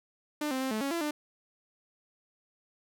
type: tone with pitch steps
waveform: sawtooth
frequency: 299.2 / 261.2 / 263.7 / 216.9 / 277 / 338 / 298.5 Hz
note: D4 / C4 / C4 / A3 / C#4 / E4 / D4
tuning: +32 / -3 / +14 / -25 / -1 / +43 / +28 cents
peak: -26 dBFS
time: 0.41-1.11 s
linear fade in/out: 5 ms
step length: 100 ms
effects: none